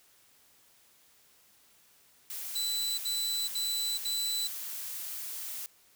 blue noise, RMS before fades -39 dBFS, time 2.3-5.66 s, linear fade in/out 0 ms
35% pulse tone bursts, 3986 Hz, B7, 15 cents sharp, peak -28 dBFS, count 4, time 2.55-4.477 s, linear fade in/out 10 ms, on 430 ms, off 69 ms
effects white hiss -63 dBFS RMS until 5.95 s

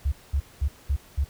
sine tone bursts, 70 Hz, C#2, 18 cents sharp, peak -20 dBFS, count 5, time 0.05-1.245 s, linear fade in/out 10 ms, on 71 ms, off 210 ms, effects pink hiss -52 dBFS RMS until 1.29 s

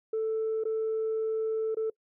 sine tone with dropouts, 441.4 Hz, A4, 5 cents sharp, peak -25 dBFS, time 0.13-1.9 s, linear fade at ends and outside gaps 5 ms, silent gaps 0.638-0.652 / 1.747-1.769 s, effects noise-tail reverb RT60 0.1 s tail -25 dB re dry + tanh soft clip ceiling -24 dBFS

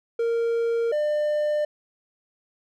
triangle tone pair in turn, 463.8 / 598.7 Hz, A#4 / D5, -9 / +33 cents, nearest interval major third, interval 442 cents, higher second, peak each -19 dBFS, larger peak neither, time 0.19-0.92 / 0.92-1.65 s, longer neither, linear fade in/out 5 ms, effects none

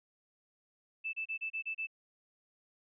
sine tone bursts, 2637 Hz, E7, in tune, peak -34 dBFS, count 7, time 1.04-1.871 s, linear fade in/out 20 ms, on 93 ms, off 30 ms, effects none

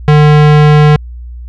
square tone, 150 Hz, D3, 37 cents sharp, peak -3 dBFS, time 0.08-0.96 s, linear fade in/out 0 ms, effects added 60 Hz sine -23 dBFS peak until 1.48 s + low-pass 3000 Hz 12 dB/octave

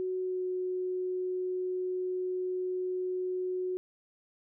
sine tone with pitch glide, 370.4 to 367.2 Hz, F#4 to F#4, +2 to -13 cents, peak -30 dBFS, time 0-3.77 s, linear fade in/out 0 ms, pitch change -15 cents, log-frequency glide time 0.2-0.44 s, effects none

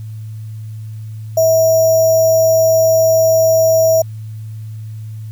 sine tone with sample-and-hold, 647 Hz, E5, 32 cents flat, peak -8 dBFS, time 1.37-4.02 s, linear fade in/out 5 ms, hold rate 6300 Hz, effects added 109 Hz sine -25 dBFS peak until 5.31 s + white hiss -52 dBFS RMS until 5.31 s

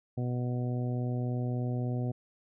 harmonic tone, 123.47 Hz, B2, in tune, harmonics 1 / 2 / 3 / 4 / 5 / 6, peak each -30 / -36 / -42 / -44 / -45 / -47 dBFS, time 0.17-2.12 s, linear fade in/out 10 ms, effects none

